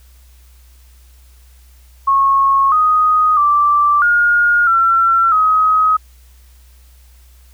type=tone with pitch steps; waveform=sine; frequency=1094 / 1247 / 1171 / 1426 / 1353 / 1265 Hz; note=C#6 / D#6 / D6 / F6 / E6 / D#6; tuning=-23 / +3 / -5 / +36 / +45 / +28 cents; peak=-9 dBFS; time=2.07-5.97 s; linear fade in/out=10 ms; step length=650 ms; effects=added 62 Hz sine -42 dBFS peak until 7.53 s + white hiss -53 dBFS RMS until 7.53 s